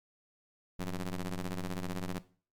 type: ring-modulated tone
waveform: sawtooth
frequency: 92.5 Hz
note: F#2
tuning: in tune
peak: -27 dBFS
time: 0.79-2.19 s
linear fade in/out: 5 ms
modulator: 84.7 Hz
effects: noise-tail reverb RT60 0.4 s tail -17 dB re dry + MP3 96 kbps